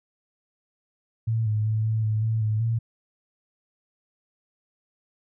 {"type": "tone with pitch steps", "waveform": "sine", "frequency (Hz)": [112.9, 107.1, 109.2, 110.5, 108.3, 111.5, 108, 114.5], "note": ["A2", "A2", "A2", "A2", "A2", "A2", "A2", "A#2"], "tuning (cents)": [45, -46, -13, 8, -27, 23, -32, -31], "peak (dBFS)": -21, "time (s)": [1.27, 2.79], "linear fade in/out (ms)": 10, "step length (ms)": 190, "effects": []}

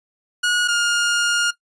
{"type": "tone pair in turn", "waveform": "sawtooth", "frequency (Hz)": [1450, 1418.5], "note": ["F#6", "F6"], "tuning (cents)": [-35, 27], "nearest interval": "unison", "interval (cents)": 38, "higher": "first", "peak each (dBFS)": -13, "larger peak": "neither", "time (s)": [[0.43, 0.68], [0.68, 1.51]], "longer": "second", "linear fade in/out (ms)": 10, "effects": ["noise-tail reverb RT60 0.1 s tail -17 dB re dry", "resampled to 22050 Hz"]}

